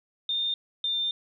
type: tone pair in turn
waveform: sine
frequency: 3627 / 3602 Hz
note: A#7 / A7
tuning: -48 / +40 cents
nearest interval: unison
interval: 12 cents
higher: first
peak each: -25 dBFS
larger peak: neither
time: 0.29-0.54 / 0.84-1.11 s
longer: second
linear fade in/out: 2 ms
effects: 11-bit

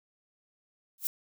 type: noise with exponential growth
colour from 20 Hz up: violet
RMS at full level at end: -24 dBFS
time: 0.98-1.07 s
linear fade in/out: 1 ms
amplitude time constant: 18 ms
effects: none

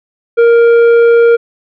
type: tone with tanh clipping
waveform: triangle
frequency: 467.2 Hz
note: A#4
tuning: 4 cents sharp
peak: -5 dBFS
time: 0.37-1.37 s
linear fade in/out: 20 ms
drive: 12 dB
effects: none

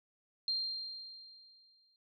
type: tone with exponential decay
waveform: sine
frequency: 4186 Hz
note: C8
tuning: in tune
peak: -30 dBFS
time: 0.48-1.96 s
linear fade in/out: 1 ms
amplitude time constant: 320 ms
effects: none

